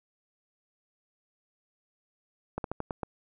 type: slowing click train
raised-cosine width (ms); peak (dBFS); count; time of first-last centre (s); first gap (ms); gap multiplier
1; -18; 6; 2.58-3.032; 62; 1.19
effects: none